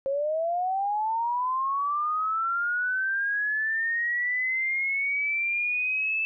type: linear sweep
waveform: sine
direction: up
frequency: 535 to 2637 Hz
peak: -24 dBFS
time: 0.06-6.25 s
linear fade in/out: 0 ms
effects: none